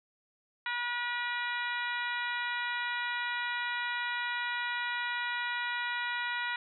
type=harmonic tone; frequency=482.6 Hz; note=B4; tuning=40 cents flat; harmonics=2 / 3 / 4 / 5 / 6 / 7 / 8; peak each=-38 / -36 / -36 / -41 / -46 / -46 / -44 dBFS; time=0.66-6.56 s; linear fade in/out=2 ms; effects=none